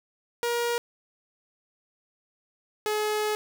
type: tone pair in turn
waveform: sawtooth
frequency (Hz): 474.5 / 424.7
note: A#4 / G#4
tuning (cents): +31 / +39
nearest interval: major second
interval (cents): 192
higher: first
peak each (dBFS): -21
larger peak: neither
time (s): 0.43-0.78 / 2.86-3.35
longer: second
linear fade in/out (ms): 0
effects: none